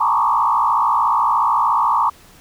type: tone with frequency modulation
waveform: sine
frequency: 1030 Hz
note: C6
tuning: 28 cents flat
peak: -13 dBFS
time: 0-2.1 s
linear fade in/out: 10 ms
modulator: 56.9 Hz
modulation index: 2.9
effects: pink hiss -47 dBFS RMS until 2.4 s